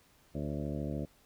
harmonic tone with a mistuned harmonic, 73.42 Hz, D2, in tune, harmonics 1 / 2 / 3 / 4 / 5 / 6 / 7 / 8 / 9, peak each -41 / -38 / -40 / -41 / -46 / -48 / -46 / -47 / -50 dBFS, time 0.34-1.06 s, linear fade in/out 20 ms, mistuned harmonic 7, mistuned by +41 cents, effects pink hiss -65 dBFS RMS until 1.25 s

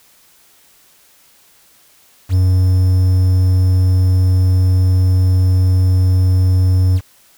triangle tone with quantisation, 92.5 Hz, F#2, in tune, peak -7 dBFS, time 2.29-7.01 s, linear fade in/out 50 ms, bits 6, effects white hiss -50 dBFS RMS until 7.37 s

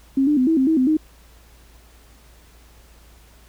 sine tone with pitch steps, 270.1 / 297.5 / 255.1 / 324.1 / 263.7 / 320.5 / 257.3 / 311.1 Hz, C#4 / D4 / C4 / E4 / C4 / E4 / C4 / D#4, -45 / +22 / -44 / -29 / +14 / -49 / -29 / 0 cents, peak -14 dBFS, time 0.17-0.97 s, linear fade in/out 5 ms, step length 100 ms, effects added 57 Hz sine -48 dBFS peak until 3.48 s + pink hiss -53 dBFS RMS until 3.48 s

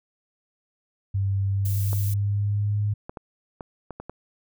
sine tone with pitch glide, 98 to 103.83 Hz, G2 to G#2, 0 to 0 cents, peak -21 dBFS, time 1.14-2.94 s, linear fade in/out 10 ms, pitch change +100 cents, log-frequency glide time 1.46-2.81 s
violet noise, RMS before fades -35 dBFS, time 1.65-2.14 s, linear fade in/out 5 ms
clicks, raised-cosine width 1 ms, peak -21 dBFS, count 7, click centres 1.931 / 3.095 / 3.172 / 3.608 / 3.907 / 4 / 4.096 s
effects none

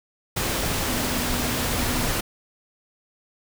sine tone in noise, 246.4 Hz, B3, 4 cents flat, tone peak -31 dBFS, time 0.87-2.06 s, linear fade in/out 10 ms, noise pink, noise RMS -25 dBFS, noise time 0.36-2.21 s, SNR -9 dB, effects none

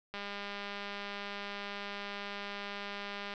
click train, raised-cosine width 0.3 ms, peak -25 dBFS, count 647, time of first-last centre 0.14-3.338 s, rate 202 Hz, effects resampled to 16000 Hz + 10-bit

